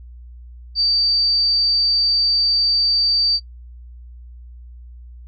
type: tone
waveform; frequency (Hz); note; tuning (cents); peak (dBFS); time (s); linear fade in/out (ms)
sine; 4631; D8; -25; -14; 0.75-3.4; 50
effects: noise-tail reverb RT60 0.1 s tail -22 dB re dry + added 60 Hz sine -36 dBFS peak until 5.27 s